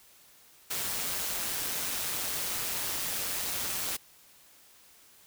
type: noise with amplitude modulation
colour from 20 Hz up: white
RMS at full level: -31 dBFS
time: 0.7-3.97 s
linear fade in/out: 10 ms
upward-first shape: sine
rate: 183 Hz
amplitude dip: 45%
effects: white hiss -58 dBFS RMS until 5.26 s